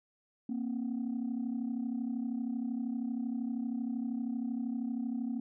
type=tone pair together; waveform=sine; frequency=233.1 / 265.9 Hz; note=A#3 / C4; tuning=0 / +28 cents; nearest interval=major second; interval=228 cents; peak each=-33 / -35 dBFS; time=0.49-5.4 s; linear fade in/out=5 ms; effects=tanh soft clip ceiling -28 dBFS